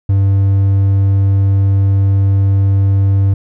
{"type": "tone", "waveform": "triangle", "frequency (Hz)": 98, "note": "G2", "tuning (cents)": 0, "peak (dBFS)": -6, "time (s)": [0.09, 3.34], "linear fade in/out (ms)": 5, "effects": []}